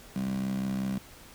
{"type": "tone with high-pass filter", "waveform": "15% pulse", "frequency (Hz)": 65.41, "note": "C2", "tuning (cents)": 0, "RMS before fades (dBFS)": -31, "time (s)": [0.16, 0.98], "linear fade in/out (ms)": 0, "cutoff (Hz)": 180, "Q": 6, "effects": ["pink hiss -51 dBFS RMS until 1.34 s"]}